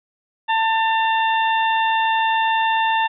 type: harmonic tone with a mistuned harmonic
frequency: 893 Hz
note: A5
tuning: 25 cents sharp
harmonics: 1 / 2 / 3 / 4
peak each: -17 / -23 / -27 / -29 dBFS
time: 0.48-3.08 s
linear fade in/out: 20 ms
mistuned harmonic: 3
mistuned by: +42 cents
effects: none